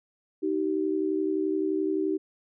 sine tone pair together, 312.8 / 384.4 Hz, D#4 / G4, +9 / -34 cents, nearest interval major third, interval 357 cents, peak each -27 dBFS, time 0.42-2.18 s, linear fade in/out 20 ms, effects none

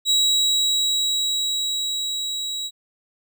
35% pulse tone with level ramp, 3870 Hz, B7, 36 cents flat, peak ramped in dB -13 to -24 dBFS, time 0.05-2.71 s, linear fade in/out 50 ms, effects none

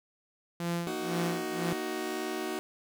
sawtooth tone with tremolo, 171.4 Hz, F3, 32 cents flat, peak -25 dBFS, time 0.6-1.73 s, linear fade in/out 2 ms, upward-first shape sine, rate 2 Hz, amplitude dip 95%
sawtooth chord, D# minor, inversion second, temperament just, 233.3 / 311.1 / 373.4 Hz, A#3 / D#4 / F#4, +2 / 0 / +16 cents, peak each -37 / -33 / -31 dBFS, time 0.87-2.59 s, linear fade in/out 0 ms
effects none

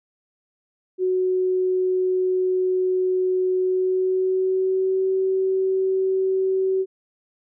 sine tone with pitch glide, 370 to 379.7 Hz, F#4 to F#4, 0 to +45 cents, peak -18 dBFS, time 0.98-6.86 s, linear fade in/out 50 ms, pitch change +45 cents, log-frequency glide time 3.58-5.09 s, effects none

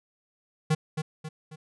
square tone with echo, 155.8 Hz, D#3, 3 cents sharp, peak -21 dBFS, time 0.7-0.75 s, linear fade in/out 10 ms, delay 270 ms, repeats 3, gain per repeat -7 dB, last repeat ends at 1.56 s, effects resampled to 24000 Hz

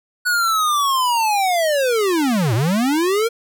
square linear two-way sweep, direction down then up, 1480 to 103.83 to 471.8 Hz, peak -16 dBFS, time 0.25-3.29 s, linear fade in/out 20 ms, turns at 2.54 s, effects none

